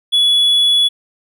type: tone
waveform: triangle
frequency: 3400 Hz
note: G#7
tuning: 40 cents sharp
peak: -8 dBFS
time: 0.12-0.89 s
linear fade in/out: 20 ms
effects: none